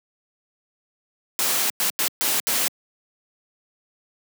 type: noise bursts at uneven times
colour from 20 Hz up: white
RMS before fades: -22 dBFS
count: 5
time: 1.39-1.7 / 1.8-1.9 / 1.99-2.08 / 2.21-2.4 / 2.47-2.68 s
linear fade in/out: 0 ms
effects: high-pass 200 Hz 12 dB/octave